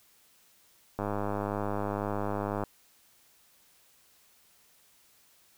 click train, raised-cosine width 1 ms, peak -18 dBFS, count 169, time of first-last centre 0.99-2.637 s, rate 102 Hz, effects white hiss -63 dBFS RMS until 5.57 s

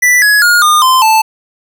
square tone with pitch steps, 1975.5 / 1680.5 / 1429.5 / 1216.1 / 1034.5 / 880 Hz, B6 / G#6 / F6 / D#6 / C6 / A5, 0 / +20 / +40 / -40 / -20 / 0 cents, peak -6 dBFS, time 0.02-1.22 s, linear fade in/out 10 ms, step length 200 ms, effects none

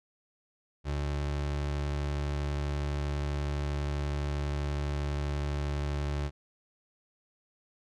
30% pulse tone, 72.3 Hz, D2, 27 cents flat, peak -27 dBFS, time 0.84-6.31 s, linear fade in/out 50 ms, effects low-pass 6000 Hz 12 dB/octave

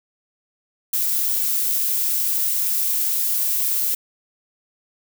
violet noise, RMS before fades -21 dBFS, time 0.93-3.95 s, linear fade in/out 5 ms, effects none

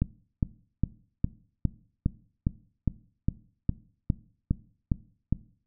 click train, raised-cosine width 5 ms, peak -11 dBFS, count 14, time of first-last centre 0.02-5.326 s, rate 2.45 Hz, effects noise-tail reverb RT60 0.5 s tail -19 dB re dry

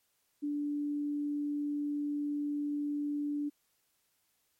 sine tone, 291.7 Hz, D4, 12 cents flat, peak -31 dBFS, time 0.42-3.5 s, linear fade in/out 20 ms, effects white hiss -75 dBFS RMS until 4.59 s + MP3 64 kbps

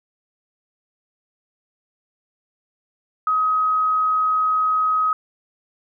sine tone, 1265 Hz, D#6, 28 cents sharp, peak -16 dBFS, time 3.27-5.13 s, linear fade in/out 2 ms, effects none

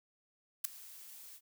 blue noise with ADSR envelope, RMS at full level -29 dBFS, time 0.64-1.41 s, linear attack 11 ms, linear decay 3 ms, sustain -23 dB, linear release 64 ms, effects none

